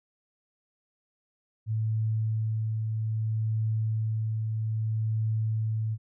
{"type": "tone with tremolo", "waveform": "sine", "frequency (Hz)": 110, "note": "A2", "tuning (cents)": 0, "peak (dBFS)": -24, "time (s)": [1.66, 5.98], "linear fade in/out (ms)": 50, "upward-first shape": "triangle", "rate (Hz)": 0.62, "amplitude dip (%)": 30, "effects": []}